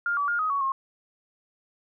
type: tone with pitch steps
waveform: sine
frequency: 1406 / 1147 / 1415 / 1258 / 1119 / 1075 Hz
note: F6 / D6 / F6 / D#6 / C#6 / C6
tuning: +11 / -41 / +22 / +19 / +16 / +47 cents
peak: -23 dBFS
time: 0.06-0.72 s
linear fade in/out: 2 ms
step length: 110 ms
effects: none